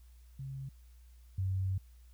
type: tone pair in turn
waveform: sine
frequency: 134.8 / 94.91 Hz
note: C#3 / F#2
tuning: -48 / +45 cents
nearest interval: tritone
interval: 607 cents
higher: first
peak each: -39 / -30 dBFS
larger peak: second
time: 0.39-0.69 / 1.38-1.78 s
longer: second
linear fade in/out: 5 ms
effects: added 60 Hz sine -54 dBFS peak until 2.13 s + white hiss -71 dBFS RMS until 2.13 s